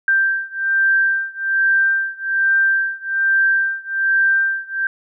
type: beating tone pair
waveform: sine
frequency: 1574 / 1575.2 Hz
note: G6 / G6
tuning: +7 / +8 cents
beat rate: 1.2 Hz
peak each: -17 / -18 dBFS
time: 0.08-4.87 s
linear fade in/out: 2 ms
effects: none